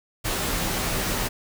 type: noise with comb filter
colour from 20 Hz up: pink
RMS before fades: -26 dBFS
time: 0.24-1.29 s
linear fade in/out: 20 ms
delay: 14 ms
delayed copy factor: -0.5
effects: none